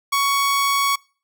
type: tone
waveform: sawtooth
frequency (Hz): 1116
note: C#6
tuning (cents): +11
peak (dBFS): -13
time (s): 0.12-0.96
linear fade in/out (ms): 10
effects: noise-tail reverb RT60 0.4 s tail -25 dB re dry